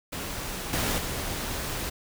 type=noise with level steps; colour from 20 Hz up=pink; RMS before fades=-34 / -27 / -32 dBFS; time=0.12-1.9 s; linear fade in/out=10 ms; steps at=0.73 / 0.98 s; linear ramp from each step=2 ms; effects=none